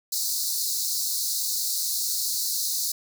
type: high-pass noise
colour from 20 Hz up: pink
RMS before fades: -27 dBFS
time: 0.12-2.92 s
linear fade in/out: 5 ms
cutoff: 4000 Hz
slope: 96 dB/octave
effects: none